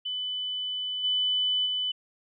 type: tone with level steps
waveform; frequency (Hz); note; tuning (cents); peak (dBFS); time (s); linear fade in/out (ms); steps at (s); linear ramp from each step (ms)
sine; 3000; F#7; +23; -29 / -23 / -26; 0.05-1.92; 10; 1.03 / 1.65; 20
effects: none

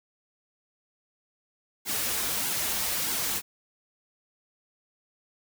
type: noise with flanger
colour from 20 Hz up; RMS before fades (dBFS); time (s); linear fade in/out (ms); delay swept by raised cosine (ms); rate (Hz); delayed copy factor
white; -29; 1.85-3.42; 50; 1.6 to 7.5; 1.6; -0.8
effects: none

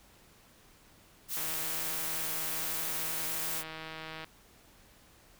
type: noise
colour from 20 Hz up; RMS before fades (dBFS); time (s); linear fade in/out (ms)
blue; -35; 1.28-3.64; 50
type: click train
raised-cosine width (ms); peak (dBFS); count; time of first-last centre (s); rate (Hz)
0.3; -26; 458; 1.37-4.244; 159
effects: pink hiss -60 dBFS RMS until 5.39 s

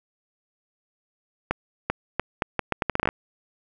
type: accelerating click train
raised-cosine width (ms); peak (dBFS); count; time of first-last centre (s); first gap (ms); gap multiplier
0.5; -7; 14; 1.51-3.089; 390; 0.76
effects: none

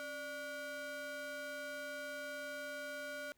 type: ring-modulated tone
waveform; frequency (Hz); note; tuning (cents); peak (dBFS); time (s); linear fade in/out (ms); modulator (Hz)
square; 430.3; A4; -39; -40; 0-3.32; 0; 1020
effects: pink hiss -75 dBFS RMS until 3.37 s

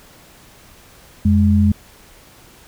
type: tone pair together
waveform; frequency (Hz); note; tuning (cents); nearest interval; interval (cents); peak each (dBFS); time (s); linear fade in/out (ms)
sine; 87.33 / 207.7; F2 / G#3; 0 / 0; octave + minor third; 1500; -13; 1.25-1.72; 5
effects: pink hiss -46 dBFS RMS until 2.67 s

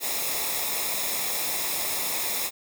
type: noise with comb filter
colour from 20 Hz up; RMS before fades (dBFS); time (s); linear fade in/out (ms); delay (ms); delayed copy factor
white; -28; 0-2.51; 50; 0.66; -0.65
effects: none

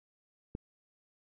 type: click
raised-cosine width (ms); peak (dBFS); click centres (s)
3; -25; 0.551
effects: none

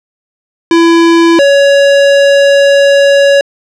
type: tone pair in turn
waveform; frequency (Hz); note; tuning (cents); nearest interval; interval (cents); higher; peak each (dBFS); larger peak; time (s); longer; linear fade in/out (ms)
square; 334.7 / 560.5; E4 / C#5; +26 / +19; major sixth; 893; second; -4; neither; 0.71-1.39 / 1.39-3.41; second; 2
effects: low-pass 5000 Hz 12 dB/octave

